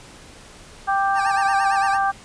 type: harmonic tone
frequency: 393.1 Hz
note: G4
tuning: 5 cents sharp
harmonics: 2 / 3 / 4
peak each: -19 / -23 / -25 dBFS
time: 0.87-2.12 s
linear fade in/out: 20 ms
type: tone with vibrato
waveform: 25% pulse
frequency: 845 Hz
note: G#5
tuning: 30 cents sharp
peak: -22 dBFS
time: 1.14-1.99 s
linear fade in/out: 50 ms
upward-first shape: sine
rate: 8.8 Hz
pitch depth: 160 cents each way
effects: pink hiss -44 dBFS RMS until 2.24 s + resampled to 22050 Hz